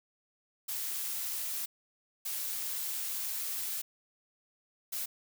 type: noise bursts at uneven times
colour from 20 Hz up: blue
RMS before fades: -36 dBFS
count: 3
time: 0.68-1.66 / 2.25-3.82 / 4.92-5.06 s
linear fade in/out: 10 ms
effects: none